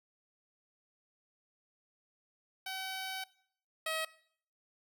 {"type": "tone pair in turn", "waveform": "10% pulse", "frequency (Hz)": [761, 637.9], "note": ["F#5", "D#5"], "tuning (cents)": [48, 43], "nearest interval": "minor third", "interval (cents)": 305, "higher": "first", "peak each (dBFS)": [-30, -25], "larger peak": "second", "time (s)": [[2.66, 3.24], [3.86, 4.05]], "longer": "first", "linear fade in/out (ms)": 5, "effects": ["noise-tail reverb RT60 0.6 s tail -20 dB re dry"]}